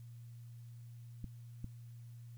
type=clicks; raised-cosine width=5 ms; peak=-30 dBFS; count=2; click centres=1.243 / 1.644 s; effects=added 118 Hz sine -49 dBFS peak until 2.37 s + white hiss -72 dBFS RMS until 2.37 s